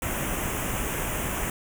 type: band-stop noise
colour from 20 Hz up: pink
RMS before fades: -29 dBFS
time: 0.02-1.5 s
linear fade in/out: 2 ms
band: 3100 to 6200 Hz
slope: 48 dB/octave
effects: none